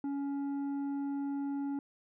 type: tone with tanh clipping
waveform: sine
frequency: 280.3 Hz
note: C#4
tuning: 19 cents sharp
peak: -34 dBFS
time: 0.04-1.79 s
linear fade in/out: 2 ms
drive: 7 dB
effects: none